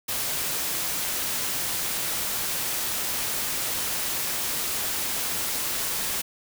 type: noise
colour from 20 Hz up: white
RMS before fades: -28 dBFS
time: 0.08-6.22 s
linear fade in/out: 10 ms
effects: none